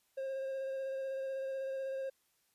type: tone with vibrato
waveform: triangle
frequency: 535 Hz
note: C5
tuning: 38 cents sharp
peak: -34 dBFS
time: 0.17-2.1 s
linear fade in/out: 10 ms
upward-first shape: square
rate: 16 Hz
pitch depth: 12 cents each way
effects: white hiss -75 dBFS RMS until 2.54 s + resampled to 32000 Hz